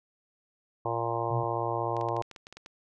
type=harmonic tone; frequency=116.54 Hz; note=A#2; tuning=in tune; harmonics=1 / 3 / 4 / 5 / 6 / 7 / 8 / 9; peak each=-36 / -36 / -36 / -36 / -36 / -36 / -36 / -36 dBFS; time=0.85-2.22 s; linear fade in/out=5 ms
type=tone; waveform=sine; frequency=123.47 Hz; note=B2; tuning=in tune; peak=-30 dBFS; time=1.3-1.44 s; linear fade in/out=10 ms
type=clicks; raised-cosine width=0.2 ms; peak=-28 dBFS; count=11; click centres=1.967 / 2.012 / 2.087 / 2.166 / 2.223 / 2.313 / 2.362 / 2.469 / 2.526 / 2.57 / 2.661 s
effects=none